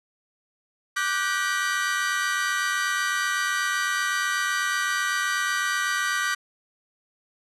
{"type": "chord", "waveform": "40% pulse", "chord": "G major seventh", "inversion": "second", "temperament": "equal with one note detuned", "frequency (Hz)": [1174.7, 1480, 1568, 1930.4], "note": ["D6", "F#6", "G6", "B6"], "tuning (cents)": [0, 0, 0, -40], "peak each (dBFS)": -28, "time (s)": [0.96, 6.35], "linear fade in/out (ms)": 10, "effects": ["low-pass 10000 Hz 12 dB/octave"]}